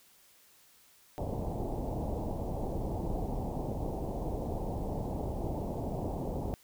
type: low-pass noise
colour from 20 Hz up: pink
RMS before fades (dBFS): -35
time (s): 1.18-6.54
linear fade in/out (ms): 0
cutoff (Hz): 860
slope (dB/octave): 48
effects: white hiss -62 dBFS RMS until 6.63 s